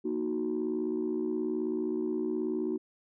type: chord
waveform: sine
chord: D# minor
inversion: second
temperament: equal with one note detuned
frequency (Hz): 235 / 311.1 / 370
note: A#3 / D#4 / F#4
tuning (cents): +14 / 0 / 0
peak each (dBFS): -34 / -32 / -31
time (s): 0.04-2.78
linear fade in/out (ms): 20
effects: tanh soft clip ceiling -23 dBFS

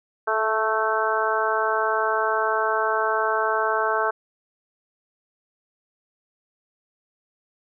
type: harmonic tone with a mistuned harmonic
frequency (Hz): 219.8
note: A3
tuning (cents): -2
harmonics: 2 / 3 / 4 / 5 / 6 / 7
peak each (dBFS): -27 / -27 / -27 / -27 / -27 / -27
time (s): 0.27-4.11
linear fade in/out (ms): 10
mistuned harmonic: 2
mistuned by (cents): -16
effects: none

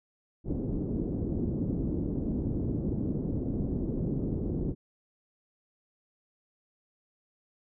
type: low-pass noise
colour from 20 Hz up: white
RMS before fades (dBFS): -31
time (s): 0.44-4.75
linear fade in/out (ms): 50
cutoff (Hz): 330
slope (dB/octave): 24
effects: none

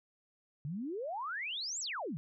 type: exponential two-way sweep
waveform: sine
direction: up then down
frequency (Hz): 135.3 to 7990 to 135.3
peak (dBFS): -36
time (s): 0.65-2.17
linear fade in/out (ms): 0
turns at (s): 1.8
effects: none

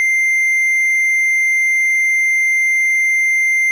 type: tone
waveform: triangle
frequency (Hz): 2093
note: C7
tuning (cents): 0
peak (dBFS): -10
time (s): 0-3.71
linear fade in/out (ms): 0
effects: none

